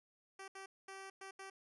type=tone bursts at uneven times; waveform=10% pulse; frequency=387 Hz; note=G4; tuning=22 cents flat; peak=-40 dBFS; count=5; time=0.39-0.48 / 0.55-0.66 / 0.88-1.1 / 1.21-1.31 / 1.39-1.5 s; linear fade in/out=5 ms; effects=resampled to 24000 Hz